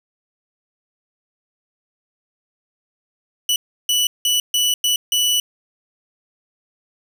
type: tone bursts at uneven times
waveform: sawtooth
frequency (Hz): 2960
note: F#7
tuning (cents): 0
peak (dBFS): -12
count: 6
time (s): 3.49-3.56 / 3.89-4.07 / 4.25-4.4 / 4.54-4.74 / 4.84-4.96 / 5.12-5.4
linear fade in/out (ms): 2
effects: none